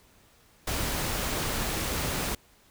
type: noise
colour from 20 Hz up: pink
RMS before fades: -30 dBFS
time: 0.67-2.35 s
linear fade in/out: 5 ms
effects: pink hiss -60 dBFS RMS until 2.7 s